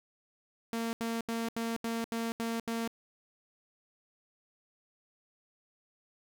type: tone bursts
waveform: sawtooth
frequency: 229.3 Hz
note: A#3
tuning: 28 cents flat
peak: -28 dBFS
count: 8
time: 0.73-2.876 s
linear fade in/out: 0 ms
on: 200 ms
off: 78 ms
effects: none